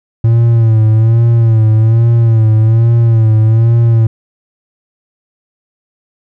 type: tone with vibrato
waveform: triangle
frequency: 113 Hz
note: A2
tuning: 47 cents sharp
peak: -3 dBFS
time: 0.24-4.07 s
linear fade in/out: 5 ms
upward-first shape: sine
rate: 1.2 Hz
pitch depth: 61 cents each way
effects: none